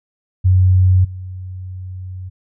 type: tone with level steps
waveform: sine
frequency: 92.5 Hz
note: F#2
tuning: in tune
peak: -8 / -26 dBFS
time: 0.44-2.3 s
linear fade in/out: 20 ms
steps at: 1.04 s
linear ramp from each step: 10 ms
effects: none